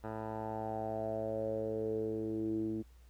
10% pulse tone with low-pass filter sweep, 110 Hz, A2, in tune, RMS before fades -37 dBFS, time 0.03-2.83 s, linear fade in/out 20 ms, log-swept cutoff 1100 to 290 Hz, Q 5.6, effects added 60 Hz sine -56 dBFS peak until 3.09 s + pink hiss -70 dBFS RMS until 3.09 s

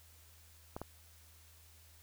clicks, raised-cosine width 1 ms, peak -27 dBFS, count 2, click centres 0.765 / 0.816 s, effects added 80 Hz sine -61 dBFS peak until 2.02 s + white hiss -63 dBFS RMS until 2.02 s

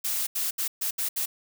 blue noise bursts at uneven times, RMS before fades -28 dBFS, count 6, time 0.04-0.27 / 0.35-0.51 / 0.58-0.68 / 0.81-0.91 / 0.98-1.09 / 1.16-1.26 s, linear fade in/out 10 ms, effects none

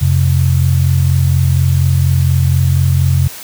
sine tone pair together, 88.9 / 133.09 Hz, F2 / C3, +31 / +30 cents, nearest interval perfect fifth, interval 699 cents, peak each -11 dBFS, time 0.01-3.28 s, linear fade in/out 10 ms, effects white hiss -30 dBFS RMS until 3.43 s

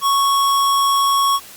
square tone, 1108.7 Hz, C#6, in tune, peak -14 dBFS, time 0.01-1.4 s, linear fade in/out 50 ms, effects white hiss -39 dBFS RMS until 1.56 s + Opus 48 kbps

